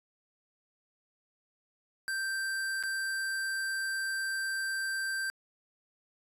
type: tone with dropouts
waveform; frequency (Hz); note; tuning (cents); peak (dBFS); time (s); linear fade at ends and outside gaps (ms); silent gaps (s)
square; 1568; G6; 0; -32; 2.08-5.3; 0; 2.827-2.836
effects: resampled to 32000 Hz + 11-bit